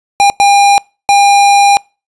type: tone bursts at uneven times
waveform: square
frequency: 805 Hz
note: G5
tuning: 46 cents sharp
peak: -5 dBFS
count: 3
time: 0.2-0.3 / 0.4-0.78 / 1.09-1.77 s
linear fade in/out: 0 ms
effects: noise-tail reverb RT60 0.3 s tail -26 dB re dry + resampled to 22050 Hz